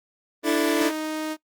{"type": "chord", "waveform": "sawtooth", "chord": "D suspended second", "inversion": "none", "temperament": "just", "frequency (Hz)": [293.7, 330.4, 440.5], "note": ["D4", "E4", "A4"], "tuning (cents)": [0, 4, 2], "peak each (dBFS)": [-19, -19, -21], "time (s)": [0.43, 0.92], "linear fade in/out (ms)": 50}
{"type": "tone", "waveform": "sawtooth", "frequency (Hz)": 311.1, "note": "D#4", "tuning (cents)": 0, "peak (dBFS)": -23, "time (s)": [0.77, 1.37], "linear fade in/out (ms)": 50}
{"effects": ["noise-tail reverb RT60 0.1 s tail -21 dB re dry", "Opus 24 kbps"]}